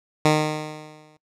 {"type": "tone with exponential decay", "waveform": "10% pulse", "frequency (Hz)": 153.4, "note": "D#3", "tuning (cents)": -24, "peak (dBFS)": -5, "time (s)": [0.25, 1.17], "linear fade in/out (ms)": 2, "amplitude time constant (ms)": 200, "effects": ["noise-tail reverb RT60 0.1 s tail -22 dB re dry", "low-pass 8000 Hz 12 dB/octave"]}